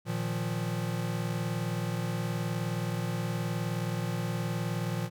square chord, Bb suspended fourth, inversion none, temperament equal, 116.54 / 155.56 / 174.61 Hz, Bb2 / Eb3 / F3, 0 / 0 / 0 cents, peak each -34 / -37 / -35 dBFS, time 0.05-5.1 s, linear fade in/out 50 ms, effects none

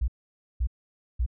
sine tone bursts, 60.4 Hz, B1, 38 cents flat, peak -22 dBFS, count 3, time 0.01-1.263 s, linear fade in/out 10 ms, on 71 ms, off 520 ms, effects none

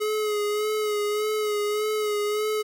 square tone with vibrato, 422.1 Hz, G#4, 28 cents sharp, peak -24 dBFS, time 0-2.63 s, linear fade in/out 20 ms, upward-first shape sine, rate 1.7 Hz, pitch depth 32 cents each way, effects none

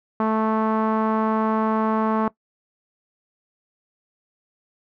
sawtooth tone with low-pass filter, 219.3 Hz, A3, 6 cents flat, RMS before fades -21 dBFS, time 0.2-2.28 s, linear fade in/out 2 ms, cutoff 1100 Hz, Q 2.6, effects noise-tail reverb RT60 0.1 s tail -20 dB re dry

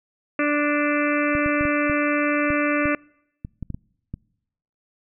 harmonic tone, 293.7 Hz, D4, in tune, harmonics 1 / 2 / 4 / 5 / 6 / 7 / 8 / 9, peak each -22 / -25 / -28 / -29 / -30 / -30 / -31 / -32 dBFS, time 0.39-2.95 s, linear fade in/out 2 ms
clicks, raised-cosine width 5 ms, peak -18 dBFS, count 12, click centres 1.352 / 1.461 / 1.61 / 1.653 / 1.898 / 2.504 / 2.856 / 3.449 / 3.627 / 3.703 / 3.745 / 4.14 s
effects noise-tail reverb RT60 0.8 s tail -26 dB re dry

